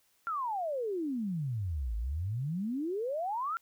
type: exponential two-way sweep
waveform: sine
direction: down then up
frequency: 1400 to 51.91 to 1400 Hz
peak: -31 dBFS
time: 0.27-3.57 s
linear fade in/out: 0 ms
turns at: 1.96 s
effects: white hiss -70 dBFS RMS until 3.61 s